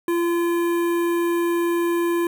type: tone with notch filter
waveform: square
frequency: 342.3 Hz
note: F4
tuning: 35 cents flat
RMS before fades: -21 dBFS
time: 0.08-2.27 s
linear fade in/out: 2 ms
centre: 4900 Hz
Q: 0.53
effects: none